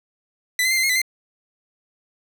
sawtooth tone with pitch steps, 1995 / 2060 / 2103 / 2063 / 2150 / 2007 / 2087 Hz, B6 / C7 / C7 / C7 / C7 / B6 / C7, +17 / -28 / +8 / -25 / +47 / +27 / -5 cents, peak -14 dBFS, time 0.59-1.017 s, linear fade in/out 2 ms, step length 61 ms, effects none

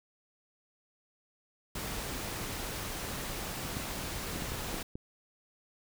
pink noise, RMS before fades -38 dBFS, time 1.75-4.83 s, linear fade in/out 5 ms
clicks, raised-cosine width 3 ms, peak -26 dBFS, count 6, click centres 3.769 / 4.36 / 4.422 / 4.52 / 4.743 / 4.955 s
effects none

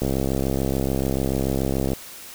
click train, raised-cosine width 2 ms, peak -10 dBFS, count 129, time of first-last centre 0.02-1.933 s, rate 66.9 Hz, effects white hiss -40 dBFS RMS until 2.34 s

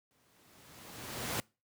pink noise with exponential growth, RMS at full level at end -33 dBFS, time 0.11-1.4 s, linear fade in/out 0 ms, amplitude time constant 280 ms, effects noise-tail reverb RT60 0.3 s tail -25 dB re dry + high-pass 100 Hz 12 dB/octave

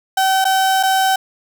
35% pulse tone with dropouts, 766 Hz, G5, 40 cents flat, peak -11 dBFS, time 0.17-1.16 s, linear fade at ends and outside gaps 5 ms, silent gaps 0.444-0.451 / 0.83-0.833 s, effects 7-bit

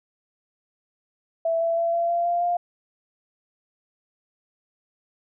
sine tone with pitch steps, 661 / 667.5 / 674.1 / 680.8 / 687.5 / 694.3 / 701.1 Hz, E5 / E5 / E5 / F5 / F5 / F5 / F5, +5 / +22 / +39 / -44 / -27 / -10 / +7 cents, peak -20 dBFS, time 1.45-2.57 s, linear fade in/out 5 ms, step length 160 ms, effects none

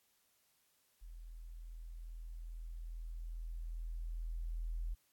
sine tone with level ramp, 41.2 Hz, E1, in tune, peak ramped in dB -48 to -36 dBFS, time 1.01-4.95 s, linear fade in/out 20 ms, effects white hiss -75 dBFS RMS until 5.12 s + AAC 64 kbps

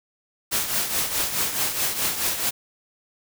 white noise with tremolo, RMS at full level -22 dBFS, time 0.51-2.51 s, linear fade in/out 20 ms, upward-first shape triangle, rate 4.7 Hz, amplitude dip 65%, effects none

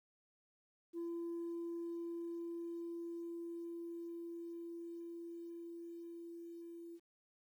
sine tone with level ramp, 339 Hz, E4, 49 cents sharp, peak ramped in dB -37 to -48 dBFS, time 0.93-7 s, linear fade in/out 50 ms, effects tanh soft clip ceiling -38 dBFS + 12-bit

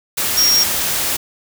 sine tone in noise, 5588 Hz, F8, in tune, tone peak -11 dBFS, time 0.37-0.64 s, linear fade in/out 10 ms, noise white, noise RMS -19 dBFS, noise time 0.17-1.17 s, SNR +5 dB, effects none

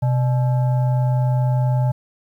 sine tone with frequency modulation, 127.8 Hz, C3, 40 cents flat, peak -15 dBFS, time 0.02-1.92 s, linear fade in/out 10 ms, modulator 731 Hz, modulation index 0.36, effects 9-bit

